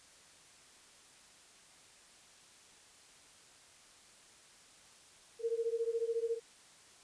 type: beating tone pair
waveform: sine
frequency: 454.5 / 468.5 Hz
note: A#4 / A#4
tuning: -44 / +9 cents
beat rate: 14 Hz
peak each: -35 / -36 dBFS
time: 5.39-6.4 s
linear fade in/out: 50 ms
effects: white hiss -60 dBFS RMS until 7.03 s + resampled to 22050 Hz